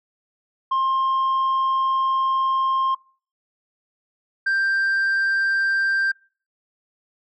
sine tone pair in turn, 1061 / 1577.6 Hz, C6 / G6, +24 / +11 cents, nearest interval perfect fifth, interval 687 cents, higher second, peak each -15 / -15 dBFS, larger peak neither, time 0.71-2.95 / 4.46-6.12 s, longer first, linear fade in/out 10 ms, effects noise-tail reverb RT60 0.4 s tail -25 dB re dry + tanh soft clip ceiling -17 dBFS

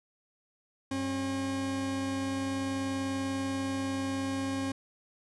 40% pulse tone pair together, 96.76 / 269.9 Hz, G2 / C#4, -22 / -46 cents, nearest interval octave + tritone, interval 1776 cents, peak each -39 / -30 dBFS, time 0.91-4.72 s, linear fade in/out 5 ms, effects resampled to 24000 Hz

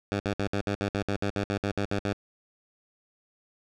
10% pulse tone bursts, 100.9 Hz, G#2, 49 cents flat, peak -18 dBFS, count 15, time 0.12-2.13 s, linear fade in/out 0 ms, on 78 ms, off 60 ms, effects low-pass 5000 Hz 12 dB/octave

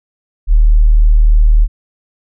sine tone, 38.35 Hz, D#1, 24 cents flat, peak -4 dBFS, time 0.47-1.68 s, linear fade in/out 50 ms, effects none

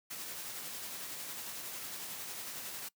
white noise with tremolo, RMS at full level -42 dBFS, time 0.1-2.89 s, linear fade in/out 10 ms, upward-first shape sine, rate 11 Hz, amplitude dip 25%, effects noise-tail reverb RT60 0.1 s tail -22 dB re dry + high-pass 100 Hz 12 dB/octave

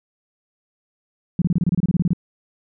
sine tone bursts, 173.8 Hz, F3, 8 cents flat, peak -14 dBFS, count 14, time 1.39-2.133 s, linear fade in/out 2 ms, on 28 ms, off 27 ms, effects none

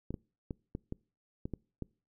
clicks, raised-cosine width 3 ms, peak -24 dBFS, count 8, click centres 0.106 / 0.142 / 0.508 / 0.751 / 0.924 / 1.455 / 1.537 / 1.823 s, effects noise-tail reverb RT60 0.4 s tail -26 dB re dry

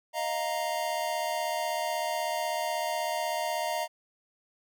square chord, Eb suspended second, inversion none, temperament equal, 622.3 / 698.5 / 932.3 Hz, Eb5 / F5 / Bb5, 0 / 0 / 0 cents, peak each -34 dBFS, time 0.13-3.88 s, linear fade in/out 50 ms, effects none

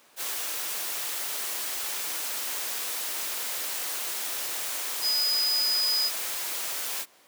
sine tone in noise, 4980 Hz, D#8, 1 cent sharp, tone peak -23 dBFS, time 5.01-6.11 s, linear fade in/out 50 ms, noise white, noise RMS -32 dBFS, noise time 0.16-7.06 s, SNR +6 dB, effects pink hiss -57 dBFS RMS until 7.27 s + high-pass 400 Hz 12 dB/octave

